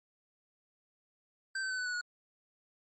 square tone with pitch steps, 1559 / 1537.5 / 1516.4 / 1495.5 / 1474.9 / 1454.6 Hz, G6 / G6 / F#6 / F#6 / F#6 / F#6, -10 / -34 / +42 / +18 / -6 / -30 cents, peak -34 dBFS, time 1.55-2.012 s, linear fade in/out 5 ms, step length 77 ms, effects MP3 32 kbps

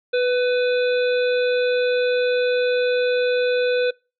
harmonic tone with a mistuned harmonic, 500 Hz, B4, 21 cents sharp, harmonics 1 / 3 / 5 / 7 / 8, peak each -17 / -27 / -31 / -34 / -35 dBFS, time 0.13-3.91 s, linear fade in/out 10 ms, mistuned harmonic 1, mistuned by -17 cents, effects noise-tail reverb RT60 0.3 s tail -26 dB re dry

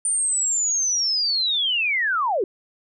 sine linear sweep, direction down, 9100 to 340.4 Hz, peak -19 dBFS, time 0.05-2.44 s, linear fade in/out 2 ms, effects none

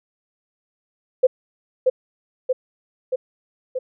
sine tone with echo, 513 Hz, C5, 34 cents flat, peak -9 dBFS, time 1.23-1.27 s, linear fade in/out 10 ms, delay 630 ms, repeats 4, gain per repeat -3 dB, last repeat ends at 3.79 s, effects none

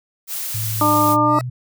blue noise, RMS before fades -26 dBFS, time 0.27-1.17 s, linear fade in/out 50 ms
sine tone with pitch glide, 110 to 124.91 Hz, A2 to B2, 0 to +20 cents, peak -23 dBFS, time 0.54-1.5 s, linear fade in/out 10 ms, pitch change +220 cents, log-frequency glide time 1.06-1.38 s
harmonic tone, 300 Hz, D4, 37 cents sharp, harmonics 1 / 2 / 3 / 4, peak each -19 / -22 / -19 / -16 dBFS, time 0.81-1.39 s, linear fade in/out 2 ms
20% pulse tone with exponential growth, 643 Hz, E5, 43 cents flat, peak -19 dBFS, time 1.18-1.41 s, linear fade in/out 1 ms, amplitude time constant 50 ms
effects none

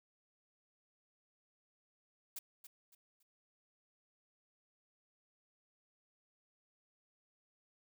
blue noise with echo, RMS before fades -44 dBFS, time 2.36-2.39 s, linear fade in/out 5 ms, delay 280 ms, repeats 3, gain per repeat -10 dB, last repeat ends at 3.23 s, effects none

